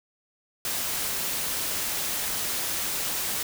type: noise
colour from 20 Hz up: white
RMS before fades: -29 dBFS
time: 0.65-3.43 s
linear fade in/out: 2 ms
effects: none